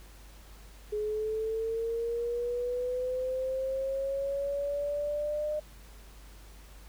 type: linear sweep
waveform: sine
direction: up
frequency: 420 to 607 Hz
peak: -29 dBFS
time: 0.92-5.6 s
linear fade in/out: 10 ms
effects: added 50 Hz sine -49 dBFS peak until 6.88 s + pink hiss -56 dBFS RMS until 6.88 s